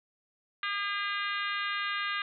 harmonic tone, 404.8 Hz, G#4, 44 cents flat, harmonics 3 / 4 / 5 / 6 / 7 / 8 / 9 / 10, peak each -35 / -35 / -37 / -41 / -40 / -45 / -42 / -47 dBFS, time 0.63-2.22 s, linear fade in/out 2 ms, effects none

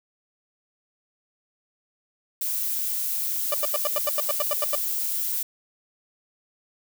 violet noise, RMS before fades -27 dBFS, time 2.41-5.43 s, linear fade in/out 5 ms
30% pulse tone bursts, 590 Hz, D5, 8 cents sharp, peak -20 dBFS, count 12, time 3.52-4.752 s, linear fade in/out 2 ms, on 22 ms, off 88 ms
effects none

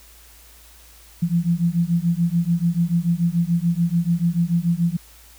sine beating tone pair, 167.3 / 174.2 Hz, E3 / F3, +26 / -4 cents, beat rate 6.9 Hz, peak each -20 dBFS, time 1.22-4.97 s, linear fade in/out 10 ms, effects added 57 Hz sine -49 dBFS peak until 5.38 s + white hiss -49 dBFS RMS until 5.38 s

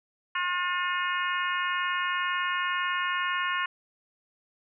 harmonic tone, 358 Hz, F4, 43 cents sharp, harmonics 3 / 4 / 5 / 6 / 7 / 8, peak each -30 / -32 / -32 / -38 / -38 / -36 dBFS, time 0.35-3.66 s, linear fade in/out 5 ms, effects none

